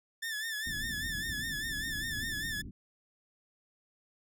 sawtooth tone with vibrato, 1760 Hz, A6, in tune, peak -31 dBFS, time 0.22-2.62 s, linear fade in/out 10 ms, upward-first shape sine, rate 5 Hz, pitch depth 74 cents each way
pink low-pass noise, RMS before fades -43 dBFS, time 0.66-2.71 s, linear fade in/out 5 ms, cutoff 320 Hz, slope 48 dB/octave
effects none

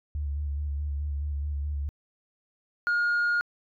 sine tone with vibrato, 72.4 Hz, D2, 24 cents flat, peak -27 dBFS, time 0.15-1.89 s, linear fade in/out 0 ms, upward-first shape square, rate 4.7 Hz, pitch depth 33 cents each way
sine tone, 1426 Hz, F6, 36 cents sharp, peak -20 dBFS, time 2.87-3.41 s, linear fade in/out 0 ms
effects tanh soft clip ceiling -21 dBFS

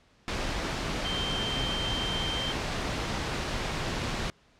sine tone in noise, 3137 Hz, G7, 1 cent sharp, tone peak -31 dBFS, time 1.05-2.52 s, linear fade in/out 0 ms, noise pink, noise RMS -31 dBFS, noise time 0.28-4.3 s, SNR -3 dB, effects pink hiss -62 dBFS RMS until 4.59 s + low-pass 5000 Hz 12 dB/octave

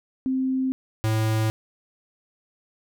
sine / square tone pair in turn, 261.6 / 109.99 Hz, C4 / A2, 0 / 0 cents, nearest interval octave + minor third, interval 1500 cents, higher first, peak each -21 / -21 dBFS, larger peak neither, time 0.26-0.72 / 1.04-1.5 s, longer neither, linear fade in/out 0 ms, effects none

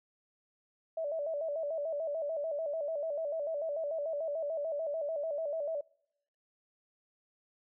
sine tone with vibrato, 613 Hz, D#5, 26 cents flat, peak -32 dBFS, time 0.97-5.81 s, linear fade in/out 5 ms, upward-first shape square, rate 6.8 Hz, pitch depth 100 cents each way, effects noise-tail reverb RT60 0.8 s tail -26 dB re dry

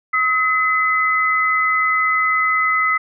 sine tone pair together, 1276.9 / 2027 Hz, D#6 / B6, +44 / +45 cents, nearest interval minor sixth, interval 801 cents, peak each -17 dBFS, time 0.13-2.98 s, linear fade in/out 10 ms, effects none

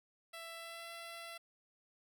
10% pulse tone with pitch glide, 665 to 673.9 Hz, E5 to E5, +15 to +38 cents, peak -38 dBFS, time 0.33-1.38 s, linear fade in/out 10 ms, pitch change +23 cents, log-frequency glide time 0.56-0.88 s, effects none

